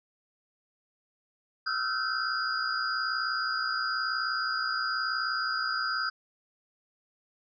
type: tone cluster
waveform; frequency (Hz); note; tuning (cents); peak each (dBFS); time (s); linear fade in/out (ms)
sine; 1290 / 1349 / 1410 / 1536 / 4884; E6 / E6 / F6 / G6 / D#8; -38 / +40 / +16 / -36 / -33; -34 / -36 / -37 / -32 / -34; 1.66-6.1; 10
effects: none